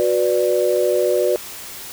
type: chord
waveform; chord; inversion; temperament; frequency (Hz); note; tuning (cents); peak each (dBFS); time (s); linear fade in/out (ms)
sine; B minor; second; equal with one note detuned; 367 / 493.9 / 587.3; F#4 / B4 / D5; -14 / 0 / 0; -19; 0-1.36; 0
effects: white hiss -34 dBFS RMS until 1.92 s